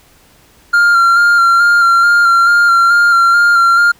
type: tone with vibrato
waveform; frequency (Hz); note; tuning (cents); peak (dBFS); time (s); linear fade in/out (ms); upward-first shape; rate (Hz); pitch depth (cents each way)
triangle; 1390; F6; -9; -4; 0.73-3.92; 10; square; 2.3; 19
effects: pink hiss -47 dBFS RMS until 3.99 s